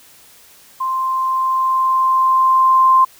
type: tone with level ramp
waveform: sine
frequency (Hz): 1046.5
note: C6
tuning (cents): 0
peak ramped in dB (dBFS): -17 to -7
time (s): 0.8-3.05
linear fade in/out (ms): 10
effects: white hiss -46 dBFS RMS until 3.19 s